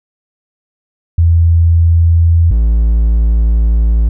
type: tone pair in turn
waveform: sine / triangle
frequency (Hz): 83.8 / 55.93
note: E2 / A1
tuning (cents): +29 / +29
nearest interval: perfect fifth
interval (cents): 700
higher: first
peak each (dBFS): -5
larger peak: neither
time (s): 1.18-2.51 / 2.51-4.09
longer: second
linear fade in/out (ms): 5
effects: none